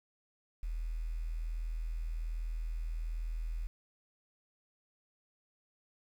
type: tone with quantisation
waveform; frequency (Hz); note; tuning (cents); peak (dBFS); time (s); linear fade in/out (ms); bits
sine; 40.62; E1; -25; -34; 0.63-3.67; 0; 10
effects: none